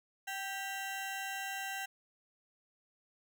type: ring-modulated tone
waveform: 25% pulse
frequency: 1174.7 Hz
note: D6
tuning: in tune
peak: -31 dBFS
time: 0.27-1.86 s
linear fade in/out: 10 ms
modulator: 400 Hz
effects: none